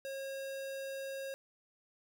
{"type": "tone", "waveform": "square", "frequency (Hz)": 542, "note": "C#5", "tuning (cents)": -39, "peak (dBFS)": -40, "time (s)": [0.05, 1.34], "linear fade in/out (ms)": 0, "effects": []}